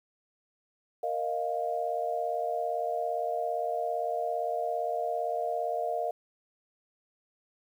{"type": "chord", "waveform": "sine", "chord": "Bb suspended fourth", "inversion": "none", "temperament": "just", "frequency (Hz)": [466.2, 621.6, 699.2], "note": ["Bb4", "Eb5", "F5"], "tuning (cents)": [0, -2, 2], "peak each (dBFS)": [-35, -33, -31], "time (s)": [1.03, 6.11], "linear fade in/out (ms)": 5, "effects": ["10-bit"]}